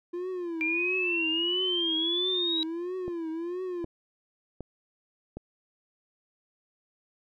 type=tone with vibrato; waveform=triangle; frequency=344.7 Hz; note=F4; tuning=23 cents flat; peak=-29 dBFS; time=0.13-3.85 s; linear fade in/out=10 ms; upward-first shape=triangle; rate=1.5 Hz; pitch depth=150 cents each way
type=exponential sweep; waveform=sine; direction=up; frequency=2370 to 3870 Hz; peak=-26 dBFS; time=0.61-2.63 s; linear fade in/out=0 ms
type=click train; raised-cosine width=2 ms; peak=-24 dBFS; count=4; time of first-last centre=3.08-5.37 s; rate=1.31 Hz
effects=none